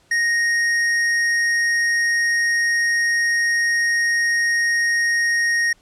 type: tone with hard clipping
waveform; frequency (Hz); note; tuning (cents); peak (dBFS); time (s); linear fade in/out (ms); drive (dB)
sine; 1866; A#6; +1; -18; 0.11-5.73; 5; 11
effects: pink hiss -57 dBFS RMS until 5.81 s + low-pass 9000 Hz 12 dB/octave